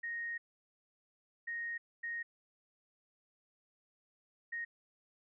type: tone bursts at uneven times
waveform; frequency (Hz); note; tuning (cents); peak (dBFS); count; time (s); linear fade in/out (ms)
sine; 1864.7; A#6; 0; -37; 4; 0.03-0.38 / 1.47-1.78 / 2.03-2.23 / 4.52-4.65; 10
effects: none